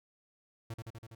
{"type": "tone with echo", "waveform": "45% pulse", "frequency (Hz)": 113.4, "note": "A#2", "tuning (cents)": -47, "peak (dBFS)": -38, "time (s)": [0.7, 0.74], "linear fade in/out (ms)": 5, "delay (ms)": 82, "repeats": 5, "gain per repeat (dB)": -2, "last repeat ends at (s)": 1.15, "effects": []}